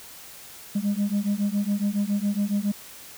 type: beating tone pair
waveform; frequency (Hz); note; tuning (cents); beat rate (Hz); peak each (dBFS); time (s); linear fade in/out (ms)
sine; 200 / 207.2; G3 / G#3; +35 / -4; 7.2; -23; 0.75-2.72; 10
effects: tanh soft clip ceiling -19 dBFS + white hiss -44 dBFS RMS until 3.17 s